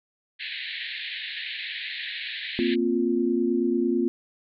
pink band-pass noise, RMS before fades -34 dBFS, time 0.39-2.76 s, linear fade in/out 20 ms, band 1700 to 4200 Hz, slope 96 dB/octave
sine chord, Bb suspended second, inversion none, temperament just, 233.1 / 262.2 / 349.6 Hz, Bb3 / C4 / F4, 0 / +4 / +2 cents, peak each -26 / -26 / -24 dBFS, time 2.59-4.08 s, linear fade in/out 0 ms
effects none

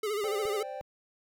square tone with vibrato, 417.9 Hz, G#4, 11 cents sharp, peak -30 dBFS, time 0.03-0.63 s, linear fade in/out 5 ms, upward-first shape sine, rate 14 Hz, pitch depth 81 cents each way
triangle chord, C suspended second, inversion none, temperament just, 523.3 / 588.7 / 784.9 Hz, C5 / D5 / G5, 0 / +4 / +2 cents, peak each -39 dBFS, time 0.24-0.81 s, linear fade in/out 0 ms
clicks, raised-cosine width 5 ms, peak -38 / -44 dBFS, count 2, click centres 0.454 / 0.811 s
effects none

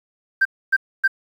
sine tone bursts, 1568 Hz, G6, in tune, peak -11 dBFS, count 3, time 0.41-1.079 s, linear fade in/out 10 ms, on 43 ms, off 270 ms, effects tanh soft clip ceiling -9 dBFS + 8-bit

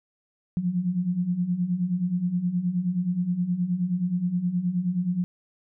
sine beating tone pair, 171.8 / 181.3 Hz, F3 / F#3, -28 / -35 cents, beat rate 9.5 Hz, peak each -29 / -24 dBFS, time 0.57-5.24 s, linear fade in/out 0 ms, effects none

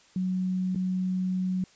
sine tone with dropouts, 185 Hz, F#3, in tune, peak -25 dBFS, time 0.16-1.64 s, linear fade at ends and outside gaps 2 ms, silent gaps 0.749-0.758 s, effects white hiss -58 dBFS RMS until 1.75 s + resampled to 16000 Hz

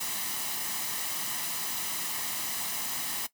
white noise with comb filter, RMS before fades -33 dBFS, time 0-3.27 s, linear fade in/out 10 ms, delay 1 ms, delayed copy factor +0.5, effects noise-tail reverb RT60 0.1 s tail -17 dB re dry + high-pass 150 Hz 12 dB/octave

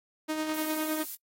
sawtooth tone with tremolo, 311.1 Hz, D#4, in tune, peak -24 dBFS, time 0.28-1.04 s, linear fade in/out 20 ms, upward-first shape sine, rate 9.8 Hz, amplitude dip 40%
violet noise, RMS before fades -37 dBFS, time 0.54-1.15 s, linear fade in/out 0 ms
effects noise-tail reverb RT60 0.1 s tail -24 dB re dry + AAC 48 kbps

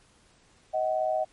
sine tone pair together, 630 / 750.7 Hz, D#5 / F#5, +21 / +25 cents, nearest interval minor third, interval 304 cents, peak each -26 / -28 dBFS, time 0.73-1.25 s, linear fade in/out 20 ms, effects pink hiss -61 dBFS RMS until 1.32 s + MP3 48 kbps

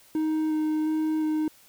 triangle tone with vibrato, 311.1 Hz, D#4, in tune, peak -21 dBFS, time 0.15-1.48 s, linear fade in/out 2 ms, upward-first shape square, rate 1.4 Hz, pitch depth 9 cents each way, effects white hiss -56 dBFS RMS until 1.68 s

